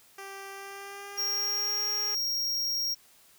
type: tone with pitch glide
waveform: 10% pulse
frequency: 392 to 415.3 Hz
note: G4 to G#4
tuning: 0 to 0 cents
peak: -32 dBFS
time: 0.18-2.15 s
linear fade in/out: 5 ms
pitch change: +100 cents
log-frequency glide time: 0.52-1.89 s
type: tone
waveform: square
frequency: 5590 Hz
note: F8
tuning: 1 cent sharp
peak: -28 dBFS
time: 1.17-2.95 s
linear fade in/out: 20 ms
effects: white hiss -59 dBFS RMS until 3.38 s